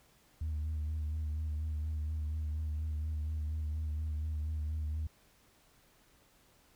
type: tone with vibrato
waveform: sine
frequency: 77 Hz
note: D#2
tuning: 17 cents flat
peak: -31 dBFS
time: 0.41-5.07 s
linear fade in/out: 5 ms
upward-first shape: sine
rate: 4.2 Hz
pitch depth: 34 cents each way
effects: tanh soft clip ceiling -31 dBFS + pink hiss -66 dBFS RMS until 6.75 s